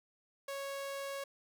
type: tone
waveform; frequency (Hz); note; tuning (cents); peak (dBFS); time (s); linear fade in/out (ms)
sawtooth; 553; C#5; -4; -35; 0.48-1.24; 5
effects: none